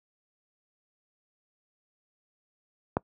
click, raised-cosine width 1 ms, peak -10 dBFS, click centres 2.969 s, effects noise-tail reverb RT60 0.1 s tail -24 dB re dry + high-pass 80 Hz 12 dB/octave

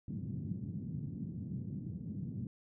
pink band-pass noise, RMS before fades -41 dBFS, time 0.08-2.47 s, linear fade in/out 2 ms, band 110 to 220 Hz, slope 24 dB/octave, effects none

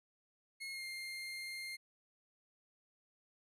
30% pulse tone with pitch glide, 2161 to 2114 Hz, C#7 to C7, -45 to +17 cents, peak -40 dBFS, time 0.6-1.77 s, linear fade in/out 20 ms, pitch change -38 cents, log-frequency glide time 0.72-0.84 s, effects resampled to 32000 Hz

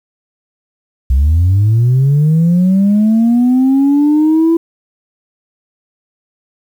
sine linear sweep, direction up, 62 to 334.7 Hz, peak -5 dBFS, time 1.1-4.57 s, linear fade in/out 5 ms, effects tanh soft clip ceiling -5 dBFS + 7-bit

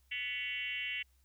sine tone with frequency modulation, 2483 Hz, D#7, 4 cents flat, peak -35 dBFS, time 0.11-1.03 s, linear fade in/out 10 ms, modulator 252 Hz, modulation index 2.2, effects added 65 Hz sine -66 dBFS peak until 1.24 s + white hiss -75 dBFS RMS until 1.24 s

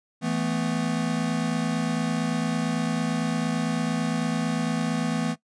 square chord, E suspended fourth, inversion none, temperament equal with one note detuned, 164.81 / 220 / 248.9 Hz, E3 / A3 / B3, 0 / 0 / +14 cents, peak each -29 dBFS, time 0.21-5.36 s, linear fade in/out 50 ms, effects noise-tail reverb RT60 0.1 s tail -19 dB re dry + resampled to 22050 Hz

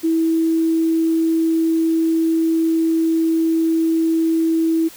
sine tone, 325.7 Hz, E4, 21 cents flat, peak -14 dBFS, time 0.03-4.89 s, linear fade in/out 20 ms, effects white hiss -41 dBFS RMS until 4.96 s

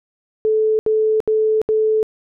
sine tone bursts, 435.1 Hz, A4, 19 cents flat, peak -13 dBFS, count 4, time 0.45-2.029 s, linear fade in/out 0 ms, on 340 ms, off 73 ms, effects none

